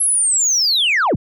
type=linear sweep; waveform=sine; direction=down; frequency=11180 to 51.91 Hz; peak=-11 dBFS; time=0-1.16 s; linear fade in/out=10 ms; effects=tanh soft clip ceiling -11 dBFS